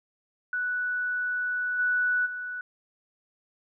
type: tone with level steps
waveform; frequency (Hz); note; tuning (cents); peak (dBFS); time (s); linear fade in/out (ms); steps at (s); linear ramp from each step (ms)
sine; 1480; F#6; 0; -26 / -22 / -32; 0.53-2.61; 2; 1.78 / 2.25; 20
effects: none